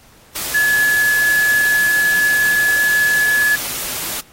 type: tone in noise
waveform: sine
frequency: 1706 Hz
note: G#6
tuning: 46 cents sharp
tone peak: -12 dBFS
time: 0.54-3.56 s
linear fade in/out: 10 ms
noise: white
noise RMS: -24 dBFS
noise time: 0.35-4.21 s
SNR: +9 dB
effects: pink hiss -48 dBFS RMS until 4.32 s + AAC 48 kbps